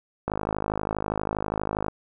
click train, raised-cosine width 1 ms, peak -12 dBFS, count 85, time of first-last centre 0.28-1.883 s, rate 52.4 Hz, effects none

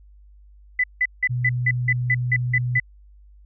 sine tone bursts, 1999 Hz, B6, 20 cents sharp, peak -16 dBFS, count 10, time 0.79-2.8 s, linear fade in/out 5 ms, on 48 ms, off 170 ms
sine tone, 123.47 Hz, B2, in tune, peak -21 dBFS, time 1.29-2.8 s, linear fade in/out 20 ms
effects added 50 Hz sine -46 dBFS peak until 3.45 s

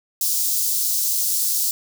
white high-pass noise, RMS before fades -21 dBFS, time 0.21-1.71 s, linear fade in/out 2 ms, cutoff 4800 Hz, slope 24 dB/octave, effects none

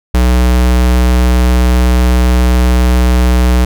square tone, 61.74 Hz, B1, in tune, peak -7 dBFS, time 0.14-3.65 s, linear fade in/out 5 ms, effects none

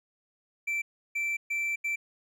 triangle tone bursts at uneven times, 2337 Hz, D7, 9 cents flat, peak -26 dBFS, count 4, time 0.67-0.82 / 1.15-1.37 / 1.5-1.76 / 1.84-1.96 s, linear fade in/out 10 ms, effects none

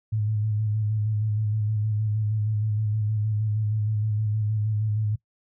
sine tone with vibrato, 107 Hz, A2, 48 cents flat, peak -22 dBFS, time 0.12-5.16 s, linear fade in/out 10 ms, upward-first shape square, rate 6.4 Hz, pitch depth 30 cents each way, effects noise-tail reverb RT60 0.1 s tail -21 dB re dry

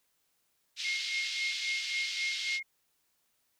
pink band-pass noise, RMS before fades -37 dBFS, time 0.76-2.6 s, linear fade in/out 50 ms, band 2800 to 5200 Hz, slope 24 dB/octave
sine tone with tremolo, 2144 Hz, C7, 42 cents sharp, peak -30 dBFS, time 0.84-2.63 s, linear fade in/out 10 ms, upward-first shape sine, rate 3.7 Hz, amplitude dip 80%
effects white hiss -75 dBFS RMS until 3.59 s

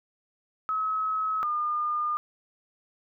sine tone pair in turn, 1283 / 1212.4 Hz, E6 / D#6, -47 / -45 cents, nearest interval minor second, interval 98 cents, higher first, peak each -25 dBFS, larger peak neither, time 0.69-1.43 / 1.43-2.17 s, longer neither, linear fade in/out 0 ms, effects none

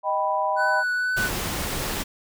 sine chord, Eb augmented, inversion none, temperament equal, 622.3 / 784 / 987.8 Hz, Eb5 / G5 / B5, 0 / 0 / 0 cents, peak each -26 / -26 / -24 dBFS, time 0.03-0.84 s, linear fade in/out 50 ms
triangle tone with vibrato, 1490 Hz, F#6, 12 cents sharp, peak -20 dBFS, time 0.56-1.3 s, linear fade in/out 50 ms, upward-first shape triangle, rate 2.1 Hz, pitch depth 16 cents each way
pink noise, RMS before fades -28 dBFS, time 1.16-2.04 s, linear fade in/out 20 ms
effects none

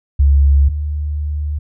sine tone pair in turn, 70.1 / 74.27 Hz, C#2 / D2, +20 / +20 cents, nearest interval minor second, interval 100 cents, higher second, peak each -7 / -17 dBFS, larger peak first, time 0.19-0.69 / 0.69-1.59 s, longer second, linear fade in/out 10 ms, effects none

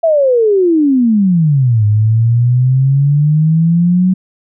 sine exponential two-way sweep, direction down then up, 675 to 103.83 to 187.6 Hz, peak -7 dBFS, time 0.03-4.14 s, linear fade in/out 10 ms, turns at 1.85 s, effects none

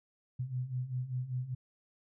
sine beating tone pair, 123.47 / 128.57 Hz, B2 / C3, 0 / -30 cents, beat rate 5.1 Hz, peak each -39 / -35 dBFS, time 0.39-1.55 s, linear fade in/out 10 ms, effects none

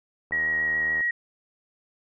click train, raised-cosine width 1 ms, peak -27 dBFS, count 56, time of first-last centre 0.31-1.007 s, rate 78.9 Hz
sine tone with vibrato, 1897 Hz, A#6, 30 cents sharp, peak -22 dBFS, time 0.32-1.11 s, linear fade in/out 5 ms, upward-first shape square, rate 7.1 Hz, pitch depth 8 cents each way
effects none

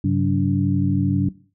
sine tone cluster, 98.4 / 136.7 / 189.1 / 287.3 Hz, G2 / C#3 / F#3 / D4, +7 / -24 / +38 / -38 cents, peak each -22 dBFS, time 0.04-1.29 s, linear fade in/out 5 ms, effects noise-tail reverb RT60 0.4 s tail -18 dB re dry

